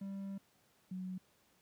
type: tone pair in turn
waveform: triangle / sine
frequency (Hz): 196 / 185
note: G3 / F#3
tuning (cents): 0 / 0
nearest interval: minor second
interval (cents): 100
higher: first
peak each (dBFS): -38 / -39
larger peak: first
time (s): 0.01-0.38 / 0.91-1.18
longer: first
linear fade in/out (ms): 5
effects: pink hiss -71 dBFS RMS until 1.61 s + high-pass 100 Hz 12 dB/octave